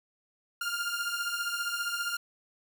sawtooth beating tone pair, 1396.9 / 1411.9 Hz, F6 / F6, 0 / +18 cents, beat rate 15 Hz, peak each -30 / -30 dBFS, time 0.61-2.17 s, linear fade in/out 5 ms, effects none

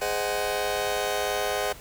sawtooth chord, Ab dominant seventh, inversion none, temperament just, 415.3 / 519.1 / 623 / 747.5 Hz, Ab4 / C5 / Eb5 / Gb5, 0 / -14 / +2 / +17 cents, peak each -27 dBFS, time 0.01-1.73 s, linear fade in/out 10 ms, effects added 50 Hz sine -49 dBFS peak until 1.8 s + pink hiss -46 dBFS RMS until 1.8 s

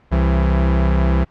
45% pulse tone pair together, 66.3 / 166.86 Hz, C2 / E3, +23 / +21 cents, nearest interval octave + major third, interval 1598 cents, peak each -14 / -20 dBFS, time 0.11-1.25 s, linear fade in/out 20 ms, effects pink hiss -53 dBFS RMS until 1.3 s + low-pass 2000 Hz 12 dB/octave

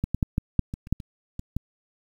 clicks, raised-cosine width 5 ms, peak -12 / -12 / -9 / -10 / -6 / -19 / -29 / -9 / -25 / -20 / -14 dBFS, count 11, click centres 0.04 / 0.146 / 0.228 / 0.381 / 0.593 / 0.739 / 0.871 / 0.926 / 1.002 / 1.394 / 1.566 s, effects 8-bit

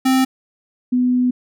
square / sine tone pair in turn, 261.6 / 249.3 Hz, C4 / B3, 0 / +16 cents, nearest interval minor second, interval 84 cents, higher first, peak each -13 dBFS, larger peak neither, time 0.05-0.25 / 0.92-1.31 s, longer second, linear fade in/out 10 ms, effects none

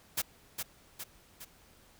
white noise with echo, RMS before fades -31 dBFS, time 0.17-0.22 s, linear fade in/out 10 ms, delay 410 ms, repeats 3, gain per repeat -5 dB, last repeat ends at 1.45 s, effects pink hiss -61 dBFS RMS until 1.99 s

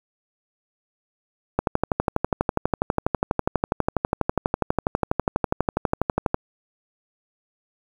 click train, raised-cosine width 1 ms, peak -5 dBFS, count 59, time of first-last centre 1.59-6.344 s, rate 12.2 Hz, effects 7-bit

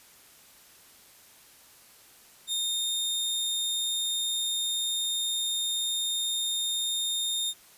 sawtooth tone, 3661 Hz, A#7, 32 cents flat, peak -24 dBFS, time 2.47-7.54 s, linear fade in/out 50 ms, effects white hiss -55 dBFS RMS until 7.77 s + resampled to 32000 Hz

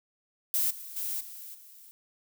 violet noise with level steps, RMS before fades -27 / -43 / -33 / -44 / -52 dBFS, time 0.54-1.91 s, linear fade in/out 0 ms, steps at 0.7 / 0.96 / 1.2 / 1.54 s, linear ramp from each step 10 ms, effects none

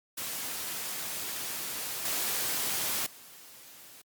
white noise with level steps, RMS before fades -36 / -31 / -51 dBFS, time 0.17-4.02 s, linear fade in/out 10 ms, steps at 2.05 / 3.06 s, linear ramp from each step 5 ms, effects high-pass 100 Hz 12 dB/octave + Opus 48 kbps

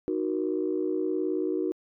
sine chord, D# minor, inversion none, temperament equal with one note detuned, 311.1 / 370 / 470.5 Hz, D#4 / F#4 / A#4, 0 / 0 / +16 cents, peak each -29 / -28 / -33 dBFS, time 0.08-1.72 s, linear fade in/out 0 ms, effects tanh soft clip ceiling -16 dBFS

